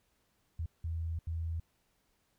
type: tone bursts at uneven times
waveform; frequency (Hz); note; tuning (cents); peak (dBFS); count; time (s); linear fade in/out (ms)
sine; 82.2; E2; -4; -33; 3; 0.59-0.66 / 0.84-1.19 / 1.27-1.6; 5
effects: pink hiss -75 dBFS RMS until 2.38 s